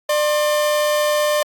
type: tone pair together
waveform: 45% pulse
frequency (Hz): 597 / 1063.7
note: D5 / C6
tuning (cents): +28 / +28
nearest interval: minor seventh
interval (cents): 1000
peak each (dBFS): -16 / -24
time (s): 0.09-1.43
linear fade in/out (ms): 5
effects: AAC 64 kbps